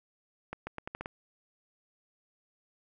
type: accelerating click train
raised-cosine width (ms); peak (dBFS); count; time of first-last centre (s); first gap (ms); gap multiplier
0.5; -22; 7; 0.53-1.059; 140; 0.81
effects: none